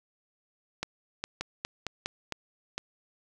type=two click trains; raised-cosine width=0.2 ms; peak=-14 / -15 dBFS; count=4 / 4; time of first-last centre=0.83-2.06 / 1.41-2.78 s; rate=2.44 / 2.19 Hz; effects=none